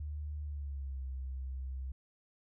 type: tone with pitch glide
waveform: sine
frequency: 74.4 to 65.52 Hz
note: D2 to C2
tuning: +23 to +3 cents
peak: -37 dBFS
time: 0-1.92 s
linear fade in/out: 5 ms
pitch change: -220 cents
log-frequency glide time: 0.42-1.03 s
effects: none